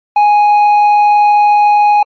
sine tone with tanh clipping, 830.6 Hz, G#5, in tune, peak -6 dBFS, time 0.16-2.03 s, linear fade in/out 5 ms, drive 5 dB, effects MP3 32 kbps

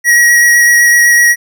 square tone with vibrato, 1906 Hz, A#6, 38 cents sharp, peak -5 dBFS, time 0.04-1.36 s, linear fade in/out 50 ms, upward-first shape square, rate 7.9 Hz, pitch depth 10 cents each way, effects none

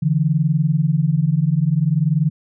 sine tone pair together, 144.36 / 164.81 Hz, D3 / E3, -29 / 0 cents, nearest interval major second, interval 229 cents, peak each -17 dBFS, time 0.02-2.3 s, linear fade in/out 10 ms, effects none

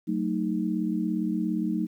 sine chord, D# diminished, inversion first, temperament just, 186.68 / 224 / 311.1 Hz, F#3 / A3 / D#4, +16 / +31 / 0 cents, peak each -29 dBFS, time 0.07-1.87 s, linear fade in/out 20 ms, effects 10-bit

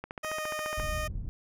click train, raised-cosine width 0.5 ms, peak -22 dBFS, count 12, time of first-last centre 0.04-0.799 s, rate 14.5 Hz
15% pulse tone with pitch glide, 622.3 to 614.8 Hz, D#5 to D#5, 0 to -21 cents, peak -26 dBFS, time 0.23-1.08 s, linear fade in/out 10 ms, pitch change -21 cents, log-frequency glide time 0.35-0.46 s
pink low-pass noise, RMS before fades -35 dBFS, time 0.77-1.29 s, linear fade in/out 0 ms, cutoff 100 Hz, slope 12 dB/octave
effects none

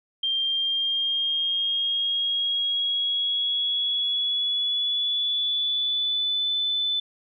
sine tone with pitch glide, 3181 to 3509 Hz, G7 to A7, +25 to -5 cents, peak -22 dBFS, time 0.23-7 s, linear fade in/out 5 ms, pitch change +170 cents, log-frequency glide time 0.38-6.51 s, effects none

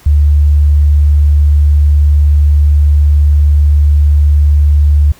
sine tone, 73.4 Hz, D2, in tune, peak -4 dBFS, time 0.06-5.12 s, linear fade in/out 5 ms, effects pink hiss -42 dBFS RMS until 5.19 s

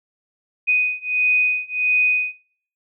sine beating tone pair, 2492 / 2493.5 Hz, D#7 / D#7, +2 / +3 cents, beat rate 1.5 Hz, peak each -20 dBFS, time 0.67-2.33 s, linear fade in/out 20 ms, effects noise-tail reverb RT60 0.5 s tail -18 dB re dry

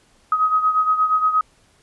sine beating tone pair, 1261 / 1269.5 Hz, D#6 / D#6, +23 / +34 cents, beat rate 8.5 Hz, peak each -16 / -22 dBFS, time 0.32-1.41 s, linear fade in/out 2 ms, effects pink hiss -57 dBFS RMS until 1.82 s + resampled to 24000 Hz

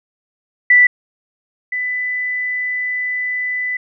sine tone pair in turn, 1975 / 1995.6 Hz, B6 / B6, 0 / +17 cents, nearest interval unison, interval 17 cents, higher second, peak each -6 / -18 dBFS, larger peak first, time 0.7-0.87 / 1.72-3.77 s, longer second, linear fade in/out 5 ms, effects none

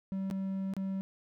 triangle tone with dropouts, 192.4 Hz, G3, 32 cents flat, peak -30 dBFS, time 0.12-1.01 s, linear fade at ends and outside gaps 0 ms, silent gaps 0.301-0.311 / 0.737-0.766 s, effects none

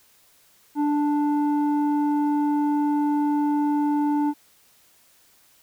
square tone with low-pass filter, 293.7 Hz, D4, in tune, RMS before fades -22 dBFS, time 0.75-4.34 s, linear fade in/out 50 ms, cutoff 700 Hz, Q 4.3, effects white hiss -58 dBFS RMS until 5.62 s

